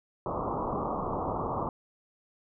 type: low-pass noise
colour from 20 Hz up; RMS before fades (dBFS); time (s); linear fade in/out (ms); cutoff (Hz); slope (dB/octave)
white; -32; 0.26-1.69; 2; 1200; 96
effects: none